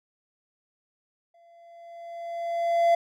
triangle tone with exponential growth, 681 Hz, F5, 44 cents flat, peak -14 dBFS, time 1.34-2.95 s, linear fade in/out 5 ms, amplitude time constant 350 ms, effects none

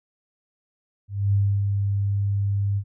sine tone with ADSR envelope, 100.1 Hz, G2, 37 cents sharp, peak -16 dBFS, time 1.08-2.84 s, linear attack 250 ms, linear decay 290 ms, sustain -4 dB, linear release 68 ms, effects none

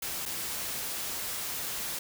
white noise with dropouts, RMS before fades -35 dBFS, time 0.02-1.99 s, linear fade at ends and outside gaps 5 ms, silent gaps 0.255-0.259 s, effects none

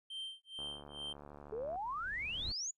triangle tone with tremolo, 3136 Hz, G7, in tune, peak -38 dBFS, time 0.1-1.13 s, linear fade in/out 5 ms, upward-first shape sine, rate 2.3 Hz, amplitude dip 100%
click train, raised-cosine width 1 ms, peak -37 dBFS, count 86, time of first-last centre 0.59-1.758 s, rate 72.8 Hz
brown noise with exponential growth, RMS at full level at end -44 dBFS, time 0.91-2.52 s, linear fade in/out 2 ms, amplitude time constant 350 ms
sine exponential sweep, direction up, 415.3 to 7040 Hz, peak -37 dBFS, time 1.52-2.71 s, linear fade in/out 5 ms
effects noise-tail reverb RT60 0.1 s tail -25 dB re dry + resampled to 24000 Hz

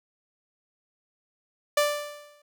sawtooth tone with exponential decay, 588 Hz, D5, 2 cents sharp, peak -15 dBFS, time 1.77-2.42 s, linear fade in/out 5 ms, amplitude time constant 140 ms, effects none

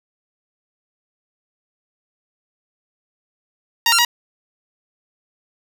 10% pulse tone with pitch steps, 932 / 1380 / 954 Hz, A#5 / F6 / A#5, -1 / -21 / +40 cents, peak -4 dBFS, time 3.86-4.049 s, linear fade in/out 2 ms, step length 63 ms, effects none

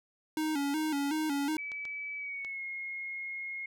square tone with vibrato, 296.4 Hz, D4, 16 cents sharp, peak -30 dBFS, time 0.37-1.57 s, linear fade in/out 2 ms, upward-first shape square, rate 2.7 Hz, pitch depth 86 cents each way
sine tone with pitch glide, 2295 to 2154 Hz, D7 to C7, -40 to +50 cents, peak -36 dBFS, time 1.58-3.66 s, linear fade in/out 5 ms, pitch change -110 cents, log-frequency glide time 2.17-2.63 s
clicks, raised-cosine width 0.2 ms, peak -29 dBFS, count 3, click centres 1.718 / 1.853 / 2.448 s
effects none

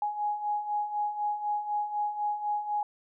sine beating tone pair, 830.6 / 834.6 Hz, G#5 / G#5, 0 / +8 cents, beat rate 4 Hz, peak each -35 / -29 dBFS, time 0.02-2.83 s, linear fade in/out 2 ms, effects none

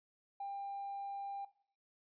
triangle tone with tanh clipping, 796 Hz, G5, 26 cents sharp, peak -39 dBFS, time 0.4-1.45 s, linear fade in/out 5 ms, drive 1 dB, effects noise-tail reverb RT60 0.5 s tail -17 dB re dry + resampled to 11025 Hz

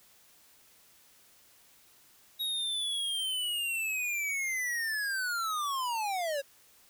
square linear sweep, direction down, 3806 to 538 Hz, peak -31 dBFS, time 2.39-6.42 s, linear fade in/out 20 ms, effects white hiss -61 dBFS RMS until 6.89 s

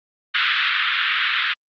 pink band-pass noise, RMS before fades -20 dBFS, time 0.34-1.54 s, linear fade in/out 10 ms, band 1300 to 3700 Hz, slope 48 dB/octave, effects Opus 48 kbps

